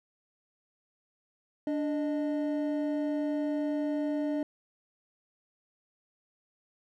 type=tone pair together; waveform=triangle; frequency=292.9 / 615 Hz; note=D4 / D#5; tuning=-5 / -20 cents; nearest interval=octave + minor second; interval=1285 cents; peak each=-27 / -33 dBFS; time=1.67-4.43 s; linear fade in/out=2 ms; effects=none